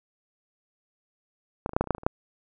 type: clicks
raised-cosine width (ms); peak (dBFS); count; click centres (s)
1; -12 / -21 / -23 / -7 / -8 / -26 / -22 / -7 / -16 / -26 / -28 / -7; 12; 1.661 / 1.693 / 1.734 / 1.765 / 1.81 / 1.841 / 1.873 / 1.907 / 1.949 / 1.982 / 2.034 / 2.065
effects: none